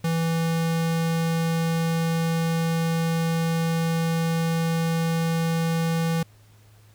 square tone, 164.81 Hz, E3, in tune, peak -22 dBFS, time 0.04-6.23 s, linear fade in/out 5 ms, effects added 106 Hz sine -51 dBFS peak until 6.94 s + pink hiss -59 dBFS RMS until 6.94 s

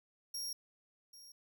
sawtooth tone with echo, 5588 Hz, F8, in tune, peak -36 dBFS, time 0.34-0.53 s, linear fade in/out 5 ms, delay 790 ms, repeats 1, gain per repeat -15 dB, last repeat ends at 1.32 s, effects none

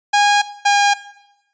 sawtooth tone pair in turn, 820 / 812 Hz, G#5 / G#5, -22 / -39 cents, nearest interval unison, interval 17 cents, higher first, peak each -7 dBFS, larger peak neither, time 0.13-0.42 / 0.65-0.94 s, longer neither, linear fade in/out 10 ms, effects noise-tail reverb RT60 0.9 s tail -17 dB re dry + resampled to 16000 Hz

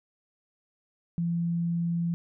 sine tone, 169.9 Hz, F3, 47 cents flat, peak -25 dBFS, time 1.18-2.14 s, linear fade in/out 0 ms, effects none

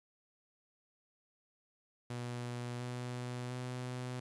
sawtooth tone with pitch steps, 121.7 / 123.54 / 125.41 Hz, B2 / B2 / B2, -25 / +1 / +27 cents, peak -35 dBFS, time 2.1-4.2 s, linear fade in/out 5 ms, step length 700 ms, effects resampled to 24000 Hz + 11-bit

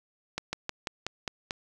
slowing click train, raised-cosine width 0.2 ms, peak -14 dBFS, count 7, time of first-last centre 0.38-1.509 s, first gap 150 ms, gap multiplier 1.09, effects none

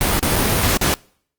pink noise with dropouts, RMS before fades -17 dBFS, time 0.01-0.94 s, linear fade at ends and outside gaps 0 ms, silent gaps 0.193-0.228 / 0.357-0.361 / 0.771-0.813 s, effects noise-tail reverb RT60 0.6 s tail -26 dB re dry + Opus 32 kbps

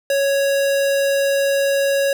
square tone, 554.4 Hz, C#5, in tune, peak -16 dBFS, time 0.1-2.13 s, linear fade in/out 2 ms, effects none

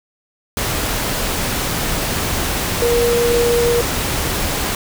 sine tone in noise, 475 Hz, A#4, 33 cents sharp, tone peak -13 dBFS, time 2.82-3.81 s, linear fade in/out 2 ms, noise pink, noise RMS -20 dBFS, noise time 0.57-4.75 s, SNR +4 dB, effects none

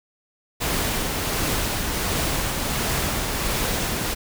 pink noise with tremolo, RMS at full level -23 dBFS, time 0.6-4.15 s, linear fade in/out 20 ms, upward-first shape triangle, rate 1.4 Hz, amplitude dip 30%, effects none

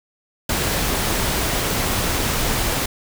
pink noise, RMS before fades -21 dBFS, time 0.49-2.86 s, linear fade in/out 5 ms, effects none

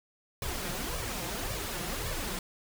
pink noise with flanger, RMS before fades -35 dBFS, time 0.42-2.39 s, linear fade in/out 2 ms, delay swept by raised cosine 1.7 to 5.8 ms, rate 1.8 Hz, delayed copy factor +0.7, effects none

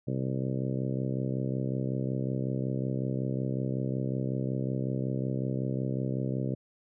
harmonic tone, 65.41 Hz, C2, in tune, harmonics 2 / 3 / 4 / 5 / 6 / 7 / 8 / 9, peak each -31 / -35 / -37 / -39 / -41 / -42 / -43 / -44 dBFS, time 0.07-6.55 s, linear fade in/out 10 ms, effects none

